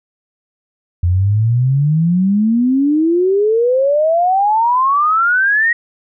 sine exponential sweep, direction up, 85.2 to 1906 Hz, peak -10 dBFS, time 1.03-5.73 s, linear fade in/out 5 ms, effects none

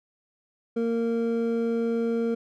triangle tone pair together, 230.9 / 461.8 Hz, A#3 / A#4, -16 / -16 cents, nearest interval octave, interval 1200 cents, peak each -24 / -24 dBFS, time 0.76-2.35 s, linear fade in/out 10 ms, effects none

